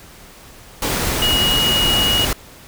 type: tone in noise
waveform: sine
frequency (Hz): 2893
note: F#7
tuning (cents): -40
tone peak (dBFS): -15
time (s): 1.22-2.25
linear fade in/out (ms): 2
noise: pink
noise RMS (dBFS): -20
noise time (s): 0.82-2.33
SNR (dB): +2
effects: pink hiss -42 dBFS RMS until 2.67 s